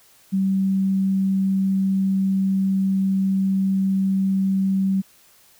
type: tone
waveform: sine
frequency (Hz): 192.5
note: G3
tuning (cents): -31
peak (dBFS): -17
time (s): 0.32-5.02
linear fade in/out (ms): 20
effects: white hiss -54 dBFS RMS until 5.59 s